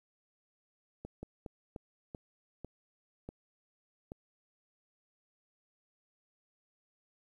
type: slowing click train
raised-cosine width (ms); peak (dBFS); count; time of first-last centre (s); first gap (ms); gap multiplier
2; -29; 8; 1.05-4.119; 180; 1.29
effects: 11-bit